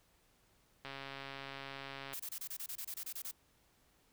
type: click train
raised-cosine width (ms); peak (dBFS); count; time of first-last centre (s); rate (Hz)
0.3; -29; 177; 0.85-2.135; 137
type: noise bursts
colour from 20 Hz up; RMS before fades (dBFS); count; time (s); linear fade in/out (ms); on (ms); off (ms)
blue; -43; 13; 2.13-3.313; 5; 67; 26
effects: pink hiss -71 dBFS RMS until 4.12 s